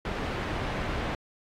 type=low-pass noise; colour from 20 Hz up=pink; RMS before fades=-32 dBFS; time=0.05-1.15 s; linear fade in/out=2 ms; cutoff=2400 Hz; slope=12 dB/octave; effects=AAC 48 kbps